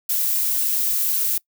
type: noise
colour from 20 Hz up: violet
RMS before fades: -21 dBFS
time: 0.09-1.38 s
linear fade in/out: 5 ms
effects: noise-tail reverb RT60 0.1 s tail -23 dB re dry